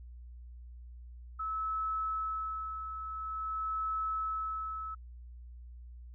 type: tone with tremolo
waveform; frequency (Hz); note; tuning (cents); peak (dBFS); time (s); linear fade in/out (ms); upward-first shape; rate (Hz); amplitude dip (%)
sine; 1300; E6; -24; -31; 1.39-4.95; 10; sine; 0.48; 55
effects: added 60 Hz sine -46 dBFS peak until 6.14 s